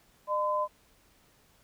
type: tone pair together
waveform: sine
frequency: 606 / 1019.2 Hz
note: D#5 / C6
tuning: -46 / -46 cents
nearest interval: major sixth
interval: 900 cents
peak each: -30 / -28 dBFS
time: 0.27-0.68 s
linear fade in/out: 50 ms
effects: pink hiss -64 dBFS RMS until 1.63 s